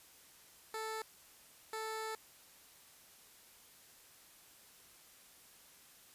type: tone bursts at uneven times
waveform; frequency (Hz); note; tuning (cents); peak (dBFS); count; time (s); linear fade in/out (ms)
15% pulse; 440; A4; 0; -33; 2; 0.74-1.02 / 1.73-2.15; 2
effects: white hiss -61 dBFS RMS until 6.14 s + resampled to 32000 Hz